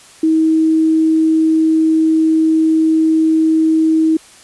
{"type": "tone", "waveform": "sine", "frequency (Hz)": 318.8, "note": "D#4", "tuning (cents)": 42, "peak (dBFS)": -9, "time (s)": [0.23, 4.17], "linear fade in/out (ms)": 5, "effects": ["white hiss -42 dBFS RMS until 4.43 s", "resampled to 24000 Hz"]}